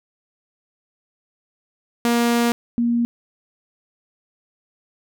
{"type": "tone pair in turn", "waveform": ["sawtooth", "sine"], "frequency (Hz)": [236.4, 236.4], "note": ["A#3", "A#3"], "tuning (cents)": [24, 24], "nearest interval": "unison", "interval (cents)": 0, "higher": "neither", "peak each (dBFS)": [-12, -16], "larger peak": "first", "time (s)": [[2.05, 2.52], [2.78, 3.05]], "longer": "first", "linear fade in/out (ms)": 0, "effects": []}